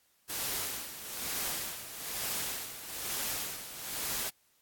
white noise with tremolo, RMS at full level -34 dBFS, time 0.29-4.3 s, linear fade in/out 10 ms, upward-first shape sine, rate 1.1 Hz, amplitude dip 70%, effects white hiss -70 dBFS RMS until 4.61 s + AAC 64 kbps

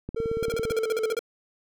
click train, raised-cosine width 3 ms, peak -20 dBFS, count 12, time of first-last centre 0.09-0.708 s, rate 17.8 Hz
triangle tone with pitch glide, 454.3 to 438.6 Hz, A#4 to A4, -45 to -6 cents, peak -24 dBFS, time 0.16-1.15 s, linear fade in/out 10 ms, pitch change -61 cents, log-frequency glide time 0.33-0.94 s
square tone bursts, 465.6 Hz, A#4, 2 cents flat, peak -25 dBFS, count 12, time 0.43-1.192 s, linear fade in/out 2 ms, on 25 ms, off 42 ms
effects none

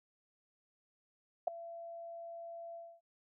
sine tone with ADSR envelope, 675 Hz, E5, 41 cents sharp, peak -24 dBFS, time 1.47-3.01 s, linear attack 8 ms, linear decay 4 ms, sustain -20 dB, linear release 260 ms, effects none

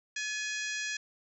harmonic tone with a mistuned harmonic, 832 Hz, G#5, 3 cents sharp, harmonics 2 / 3 / 4 / 5 / 6 / 7 / 8 / 9, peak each -36 / -39 / -43 / -45 / -45 / -43 / -44 / -50 dBFS, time 0.16-0.97 s, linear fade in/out 5 ms, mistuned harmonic 2, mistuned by +51 cents, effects none

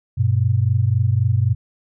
sine tone pair together, 98 / 121.8 Hz, G2 / B2, 0 / -24 cents, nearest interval major third, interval 376 cents, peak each -17 dBFS, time 0.17-1.55 s, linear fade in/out 20 ms, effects none

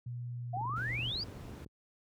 sine tone with pitch glide, 121.2 to 120.02 Hz, B2 to B2, -32 to -49 cents, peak -37 dBFS, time 0.06-1.11 s, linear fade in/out 5 ms, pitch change -17 cents, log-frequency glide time 0.29-0.76 s
sine exponential sweep, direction up, 686 to 4978 Hz, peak -34 dBFS, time 0.53-1.24 s, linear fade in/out 10 ms
click train, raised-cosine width 3 ms, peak -36 dBFS, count 27, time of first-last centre 0.57-1.662 s, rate 23.8 Hz
brown noise, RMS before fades -43 dBFS, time 0.76-1.65 s, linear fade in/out 5 ms
effects high-pass 60 Hz 12 dB/octave

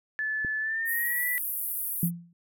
sine tone with pitch glide, 1735 to 1970.1 Hz, A6 to B6, -25 to -5 cents, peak -27 dBFS, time 0.19-1.38 s, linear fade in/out 0 ms, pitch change +220 cents, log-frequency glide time 0.6-1.26 s
click, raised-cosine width 3 ms, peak -24 dBFS, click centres 0.448 s
pink band-pass noise, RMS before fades -32 dBFS, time 0.85-2.11 s, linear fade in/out 50 ms, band 11000 to 16000 Hz, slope 48 dB/octave
sine tone with exponential decay, 171.4 Hz, F3, 32 cents flat, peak -20 dBFS, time 2.03-2.33 s, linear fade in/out 2 ms, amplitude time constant 64 ms
effects none

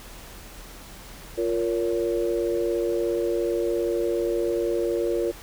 sine chord, Bb minor, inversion second, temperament equal with one note detuned, 349.2 / 466.2 / 563.4 Hz, F4 / Bb4 / Db5, 0 / 0 / +28 cents, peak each -25 / -26 / -29 dBFS, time 1.37-5.32 s, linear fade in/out 20 ms, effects added 40 Hz sine -44 dBFS peak until 5.42 s + pink hiss -44 dBFS RMS until 5.42 s

